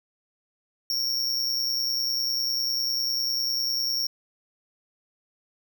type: tone with amplitude modulation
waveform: square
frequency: 5510 Hz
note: F8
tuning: 24 cents flat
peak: -21 dBFS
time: 0.9-4.07 s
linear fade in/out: 2 ms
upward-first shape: sine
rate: 130 Hz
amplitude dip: 80%
effects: 9-bit